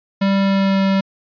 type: tone with pitch glide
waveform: square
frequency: 196 to 193.97 Hz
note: G3 to G3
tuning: 0 to -18 cents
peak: -14 dBFS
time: 0.21-1.01 s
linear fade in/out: 10 ms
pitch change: -18 cents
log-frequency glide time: 0.39-0.81 s
effects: resampled to 11025 Hz